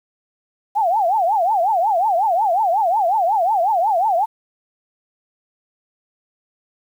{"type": "tone with vibrato", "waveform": "sine", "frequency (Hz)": 773, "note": "G5", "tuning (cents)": -24, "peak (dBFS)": -14, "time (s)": [0.75, 4.26], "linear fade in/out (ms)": 20, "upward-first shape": "triangle", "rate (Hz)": 5.5, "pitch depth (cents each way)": 300, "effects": ["8-bit"]}